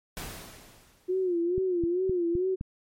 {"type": "noise with exponential decay", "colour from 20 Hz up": "pink", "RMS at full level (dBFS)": -36, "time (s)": [0.17, 1.42], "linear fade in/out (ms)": 0, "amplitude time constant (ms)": 270}
{"type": "tone with vibrato", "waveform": "sine", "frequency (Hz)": 357.4, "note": "F4", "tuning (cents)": 40, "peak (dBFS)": -24, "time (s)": [1.08, 2.56], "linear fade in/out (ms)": 20, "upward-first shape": "sine", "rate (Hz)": 2.3, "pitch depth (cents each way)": 100}
{"type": "click train", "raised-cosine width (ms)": 5, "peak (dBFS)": -22, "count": 5, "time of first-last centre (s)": [1.58, 2.611], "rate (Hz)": 3.88}
{"effects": ["MP3 64 kbps"]}